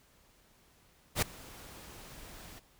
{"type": "noise with ADSR envelope", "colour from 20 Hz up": "pink", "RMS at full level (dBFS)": -26, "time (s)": [1.15, 2.6], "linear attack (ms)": 72, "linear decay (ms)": 6, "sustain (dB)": -24, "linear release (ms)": 22, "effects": ["pink hiss -65 dBFS RMS until 2.79 s"]}